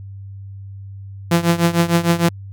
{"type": "tone with tremolo", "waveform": "sawtooth", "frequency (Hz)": 170, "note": "F3", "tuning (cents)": -46, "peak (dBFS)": -6, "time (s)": [1.31, 2.29], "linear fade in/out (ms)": 5, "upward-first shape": "triangle", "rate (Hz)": 6.6, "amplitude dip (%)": 90, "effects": ["added 98 Hz sine -31 dBFS peak until 2.52 s"]}